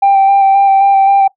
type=tone with vibrato; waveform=sine; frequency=786 Hz; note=G5; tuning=4 cents sharp; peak=-3 dBFS; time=0.02-1.28 s; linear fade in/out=10 ms; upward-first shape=square; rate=3.8 Hz; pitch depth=14 cents each way; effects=noise-tail reverb RT60 0.1 s tail -20 dB re dry + tanh soft clip ceiling -3 dBFS